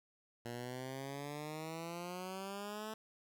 10% pulse exponential sweep, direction up, 117.6 to 220 Hz, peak -34 dBFS, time 0.45-2.94 s, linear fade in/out 5 ms, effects none

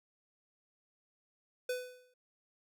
square tone with exponential decay, 500 Hz, B4, 21 cents sharp, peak -32 dBFS, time 1.69-2.14 s, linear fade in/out 5 ms, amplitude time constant 96 ms, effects none

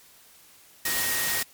sine tone in noise, 1874 Hz, A#6, 9 cents sharp, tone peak -31 dBFS, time 0.85-1.43 s, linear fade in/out 5 ms, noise white, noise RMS -27 dBFS, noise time 0.85-1.43 s, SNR -7 dB, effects white hiss -54 dBFS RMS until 1.53 s + MP3 96 kbps

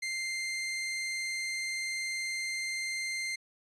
sawtooth tone, 2093 Hz, C7, in tune, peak -29 dBFS, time 0.02-3.36 s, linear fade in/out 10 ms, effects resampled to 22050 Hz

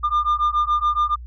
sine beating tone pair, 1200 / 1207.1 Hz, D6 / D6, +37 / +47 cents, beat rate 7.1 Hz, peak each -18 dBFS, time 0.03-1.16 s, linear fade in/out 20 ms, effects tanh soft clip ceiling -14 dBFS + added 60 Hz sine -33 dBFS peak until 1.26 s

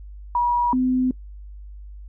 sine tone pair in turn, 963 / 255.1 Hz, B5 / C4, -44 / -44 cents, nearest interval octave + major seventh, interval 2300 cents, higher first, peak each -17 dBFS, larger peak neither, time 0.35-0.73 / 0.73-1.11 s, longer neither, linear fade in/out 2 ms, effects noise-tail reverb RT60 0.1 s tail -22 dB re dry + added 50 Hz sine -36 dBFS peak until 2.08 s

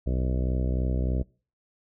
harmonic tone, 63.3 Hz, B1, 43 cents sharp, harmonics 1 / 2 / 3 / 4 / 5 / 6 / 7 / 8 / 9 / 10, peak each -25 / -31 / -35 / -37 / -39 / -41 / -42 / -43 / -44 / -45 dBFS, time 0.06-1.23 s, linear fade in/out 10 ms, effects noise-tail reverb RT60 0.4 s tail -25 dB re dry

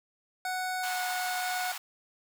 25% pulse tone with pitch glide, 740 to 732.3 Hz, F#5 to F#5, 0 to -18 cents, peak -27 dBFS, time 0.45-1.72 s, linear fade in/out 2 ms, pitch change -18 cents, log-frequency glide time 0.8-0.96 s
pink high-pass noise, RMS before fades -39 dBFS, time 0.83-1.78 s, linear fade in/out 5 ms, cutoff 730 Hz, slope 96 dB/octave
effects none

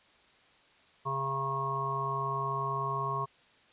harmonic tone, 136.1 Hz, C#3, 31 cents flat, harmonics 1 / 3 / 5 / 7 / 8, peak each -37 / -40 / -42 / -38 / -32 dBFS, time 1.05-3.26 s, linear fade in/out 20 ms, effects white hiss -62 dBFS RMS until 3.72 s + resampled to 8000 Hz

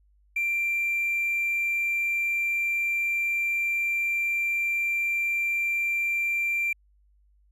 triangle tone with hard clipping, 2362 Hz, D7, 9 cents sharp, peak -24 dBFS, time 0.36-6.73 s, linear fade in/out 5 ms, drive 4 dB, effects added 50 Hz sine -59 dBFS peak until 7.51 s

